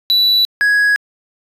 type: tone pair in turn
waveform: triangle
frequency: 3951 / 1665 Hz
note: B7 / G#6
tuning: 0 / +4 cents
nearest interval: octave + minor third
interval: 1496 cents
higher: first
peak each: -8 dBFS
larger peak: neither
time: 0.1-0.45 / 0.61-0.96 s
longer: neither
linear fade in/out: 0 ms
effects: resampled to 32000 Hz